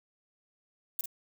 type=noise with echo; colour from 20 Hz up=violet; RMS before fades=-31 dBFS; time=0.99-1.01 s; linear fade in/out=2 ms; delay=48 ms; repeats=1; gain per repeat=-8 dB; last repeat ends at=1.058 s; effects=none